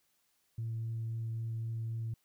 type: tone with vibrato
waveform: sine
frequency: 113.6 Hz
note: A#2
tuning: 44 cents flat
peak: -33 dBFS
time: 0.58-2.14 s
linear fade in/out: 5 ms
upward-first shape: triangle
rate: 3.8 Hz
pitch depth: 9 cents each way
effects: tanh soft clip ceiling -31 dBFS + white hiss -75 dBFS RMS until 2.24 s